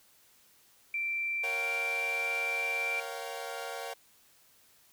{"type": "tone", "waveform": "sine", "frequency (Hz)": 2349, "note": "D7", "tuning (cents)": 0, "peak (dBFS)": -30, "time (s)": [0.94, 3], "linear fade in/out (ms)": 2}
{"type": "chord", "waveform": "sawtooth", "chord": "G half-diminished seventh", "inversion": "first", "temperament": "equal with one note detuned", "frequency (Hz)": [466.2, 554.4, 698.5, 770.5], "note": ["Bb4", "Db5", "F5", "G5"], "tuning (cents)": [0, 0, 0, -30], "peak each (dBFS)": -39, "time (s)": [1.43, 3.94], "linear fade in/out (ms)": 10}
{"effects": ["white hiss -63 dBFS RMS until 4.92 s"]}